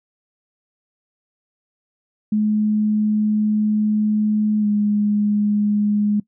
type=tone with pitch glide; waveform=sine; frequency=212.5 to 207.8 Hz; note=G#3 to G#3; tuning=+40 to +1 cents; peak=-15 dBFS; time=2.32-6.2 s; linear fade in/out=5 ms; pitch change=-39 cents; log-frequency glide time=4.6-4.66 s; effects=noise-tail reverb RT60 0.1 s tail -21 dB re dry